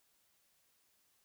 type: silence
effects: white hiss -74 dBFS RMS until 1.24 s